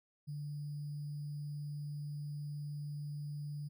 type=tone with sample-and-hold; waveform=sine; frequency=146.83 Hz; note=D3; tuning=in tune; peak=-39 dBFS; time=0.27-3.69 s; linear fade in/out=20 ms; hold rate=4900 Hz; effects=none